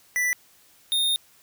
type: tone pair in turn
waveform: square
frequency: 1977 / 3668 Hz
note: B6 / A#7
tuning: +1 / -29 cents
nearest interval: major seventh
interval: 1070 cents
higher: second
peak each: -22 / -21 dBFS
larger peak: second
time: 0.16-0.33 / 0.92-1.16 s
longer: second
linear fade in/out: 0 ms
effects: white hiss -57 dBFS RMS until 1.42 s